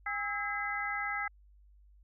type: harmonic tone with a mistuned harmonic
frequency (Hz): 406.9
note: G#4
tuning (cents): -35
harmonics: 2 / 3 / 4 / 5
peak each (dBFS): -39 / -38 / -39 / -36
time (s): 0.06-1.28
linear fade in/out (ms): 5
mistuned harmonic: 3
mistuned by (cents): +110
effects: added 50 Hz sine -57 dBFS peak until 2.03 s